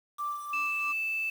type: tone with tremolo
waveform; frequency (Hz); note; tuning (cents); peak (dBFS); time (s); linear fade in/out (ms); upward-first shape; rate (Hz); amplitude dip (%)
sine; 1174.7; D6; 0; -29; 0.18-0.93; 20; sine; 3; 65
type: tone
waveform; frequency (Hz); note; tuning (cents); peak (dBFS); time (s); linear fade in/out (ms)
sine; 2637; E7; 0; -28; 0.53-1.3; 5
effects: tanh soft clip ceiling -22 dBFS + 8-bit